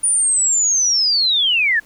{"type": "linear sweep", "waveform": "sine", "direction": "down", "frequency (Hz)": [9600, 1664], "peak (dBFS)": -13, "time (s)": [0.03, 1.8], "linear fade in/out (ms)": 10, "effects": ["pink hiss -50 dBFS RMS until 1.85 s"]}